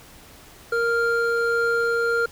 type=tone pair together; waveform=triangle; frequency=466.2 / 1397 Hz; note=A#4 / F6; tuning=0 / 0 cents; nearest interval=octave + perfect fifth; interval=1900 cents; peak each=-20 dBFS; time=0.72-2.26 s; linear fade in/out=5 ms; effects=pink hiss -47 dBFS RMS until 2.31 s